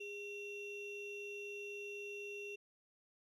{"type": "ring-modulated tone", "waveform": "triangle", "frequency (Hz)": 1568, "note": "G6", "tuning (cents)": 0, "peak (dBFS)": -39, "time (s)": [0, 2.56], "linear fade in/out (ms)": 10, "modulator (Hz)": 1160, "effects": []}